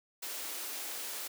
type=high-pass noise; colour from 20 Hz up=white; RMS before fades=-40 dBFS; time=0.22-1.28 s; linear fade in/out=10 ms; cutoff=260 Hz; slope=48 dB/octave; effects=none